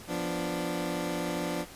20% pulse chord, B diminished, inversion second, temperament equal, 174.61 / 246.9 / 293.7 Hz, F3 / B3 / D4, 0 / 0 / 0 cents, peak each -29 / -33 / -29 dBFS, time 0.07-1.66 s, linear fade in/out 50 ms, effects pink hiss -48 dBFS RMS until 1.75 s + resampled to 32000 Hz

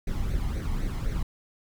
brown noise with flanger, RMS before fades -28 dBFS, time 0.07-1.23 s, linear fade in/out 5 ms, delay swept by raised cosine 0.48 to 1 ms, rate 3.9 Hz, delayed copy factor +0.6, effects none

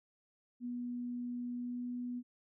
sine tone with pitch glide, 243.7 to 245.3 Hz, B3 to B3, -23 to -12 cents, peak -37 dBFS, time 0.6-2.23 s, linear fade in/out 50 ms, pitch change +11 cents, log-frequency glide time 1.55-1.86 s, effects none

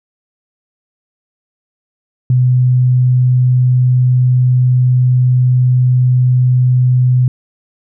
sine tone, 126.1 Hz, B2, 36 cents sharp, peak -7 dBFS, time 2.3-7.28 s, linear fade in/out 2 ms, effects none

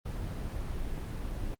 brown noise, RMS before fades -35 dBFS, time 0.05-1.55 s, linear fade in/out 10 ms, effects Opus 24 kbps

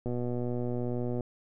click train, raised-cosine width 2 ms, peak -21 dBFS, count 141, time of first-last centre 0.06-1.208 s, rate 122 Hz, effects none

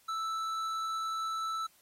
sine tone with tanh clipping, 1318.5 Hz, E6, in tune, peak -34 dBFS, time 0.08-1.67 s, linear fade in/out 10 ms, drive 11 dB, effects white hiss -65 dBFS RMS until 1.81 s + AAC 48 kbps

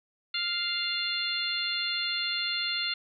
harmonic tone, 698.5 Hz, F5, in tune, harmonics 2 / 3 / 4 / 5 / 6, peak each -37 / -36 / -34 / -34 / -32 dBFS, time 0.34-2.94 s, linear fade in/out 5 ms, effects none

